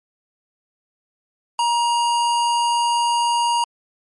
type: tone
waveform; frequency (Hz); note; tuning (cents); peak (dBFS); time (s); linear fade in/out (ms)
square; 946; A#5; +25; -17; 1.59-3.64; 2
effects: MP3 48 kbps